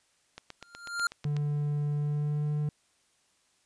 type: click train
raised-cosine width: 0.2 ms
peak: -24 dBFS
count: 9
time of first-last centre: 0.38-1.366 s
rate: 8.11 Hz
type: tone with exponential growth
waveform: square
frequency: 1396.9 Hz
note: F6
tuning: in tune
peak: -24 dBFS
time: 0.61-1.07 s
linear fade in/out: 2 ms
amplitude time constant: 100 ms
type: tone with pitch glide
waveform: triangle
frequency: 146.83 to 149.05 Hz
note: D3 to D3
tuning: 0 to +26 cents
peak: -25 dBFS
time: 1.25-2.69 s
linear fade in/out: 2 ms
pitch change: +26 cents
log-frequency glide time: 1.96-2.5 s
effects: white hiss -69 dBFS RMS until 3.65 s + resampled to 22050 Hz